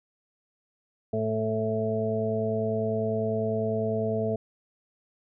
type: harmonic tone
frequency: 110 Hz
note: A2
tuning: in tune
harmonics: 1 / 2 / 4 / 5 / 6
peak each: -32 / -31 / -29 / -39 / -30 dBFS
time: 1.13-4.36 s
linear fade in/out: 5 ms
effects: none